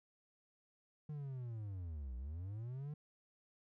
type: linear two-way sweep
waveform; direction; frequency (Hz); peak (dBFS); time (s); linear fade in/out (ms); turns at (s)
triangle; down then up; 152.9 to 59 to 152.9; -40; 1.09-2.94; 5; 2.16
effects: none